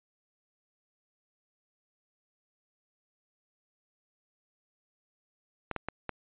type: clicks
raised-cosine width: 0.5 ms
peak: -18 dBFS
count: 4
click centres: 5.713 / 5.763 / 5.886 / 6.093 s
effects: resampled to 8000 Hz